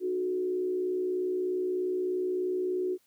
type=tone with frequency modulation; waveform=sine; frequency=366.5 Hz; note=F#4; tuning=16 cents flat; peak=-27 dBFS; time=0-2.98 s; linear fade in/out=50 ms; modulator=63.2 Hz; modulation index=0.48; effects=white hiss -69 dBFS RMS until 3.06 s